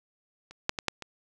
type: clicks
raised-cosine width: 0.2 ms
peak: -30 / -7 / -14 / -8 / -22 dBFS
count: 5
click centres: 0.51 / 0.694 / 0.788 / 0.883 / 1.023 s
effects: none